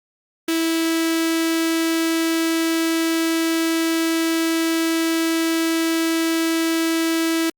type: tone with notch filter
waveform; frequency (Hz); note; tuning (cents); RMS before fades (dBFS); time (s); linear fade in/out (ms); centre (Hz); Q
sawtooth; 327.5; E4; -11; -20; 0.48-7.5; 5; 810; 0.87
effects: Opus 32 kbps